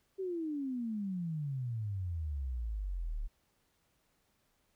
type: exponential sweep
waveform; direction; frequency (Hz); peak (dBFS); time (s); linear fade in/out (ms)
sine; down; 391.1 to 34.65; -34; 0.18-3.28; 20
effects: pink hiss -75 dBFS RMS until 4.75 s